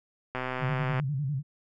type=click train; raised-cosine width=0.5 ms; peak=-17 dBFS; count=84; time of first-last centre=0.35-0.998 s; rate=128 Hz
type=tone with vibrato; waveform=sine; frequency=140 Hz; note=C#3; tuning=18 cents sharp; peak=-27 dBFS; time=0.59-1.43 s; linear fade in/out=50 ms; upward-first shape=square; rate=10 Hz; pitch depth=110 cents each way
effects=none